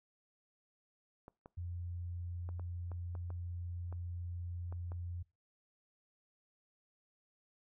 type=clicks; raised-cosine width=1 ms; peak=-37 dBFS; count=10; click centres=1.281 / 1.459 / 2.49 / 2.596 / 2.917 / 3.152 / 3.304 / 3.926 / 4.725 / 4.919 s
type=tone; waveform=sine; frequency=87.31 Hz; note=F2; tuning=in tune; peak=-39 dBFS; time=1.57-5.23 s; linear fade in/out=10 ms
effects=noise-tail reverb RT60 0.3 s tail -24 dB re dry